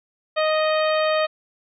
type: harmonic tone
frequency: 622.3 Hz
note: D#5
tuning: in tune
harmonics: 1 / 2 / 3 / 4 / 5 / 6 / 7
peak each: -19 / -25 / -29 / -31 / -33 / -35 / -36 dBFS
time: 0.36-1.27 s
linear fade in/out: 20 ms
effects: none